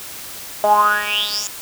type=tone with band-pass filter sweep; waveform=10% pulse; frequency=207.7 Hz; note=G#3; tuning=in tune; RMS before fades=-17 dBFS; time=0.64-1.47 s; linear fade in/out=0 ms; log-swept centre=670 to 6900 Hz; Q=9.9; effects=white hiss -33 dBFS RMS until 1.61 s